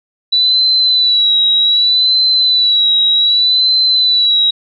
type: tone with vibrato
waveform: sine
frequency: 3951 Hz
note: B7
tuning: in tune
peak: -8 dBFS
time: 0.32-4.51 s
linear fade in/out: 10 ms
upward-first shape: sine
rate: 0.65 Hz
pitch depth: 51 cents each way
effects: none